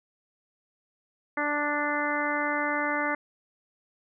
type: harmonic tone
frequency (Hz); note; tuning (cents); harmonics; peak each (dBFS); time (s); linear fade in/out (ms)
293.7; D4; 0; 1 / 2 / 3 / 4 / 5 / 6 / 7; -33 / -33 / -33 / -33 / -33 / -33 / -33; 1.37-3.15; 5
effects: none